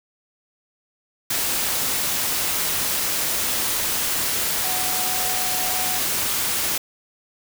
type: tone in noise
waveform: sine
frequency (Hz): 740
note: F#5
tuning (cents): 0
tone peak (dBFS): -31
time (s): 4.64-5.99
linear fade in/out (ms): 5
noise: white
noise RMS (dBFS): -23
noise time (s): 1.3-6.78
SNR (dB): -11
effects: none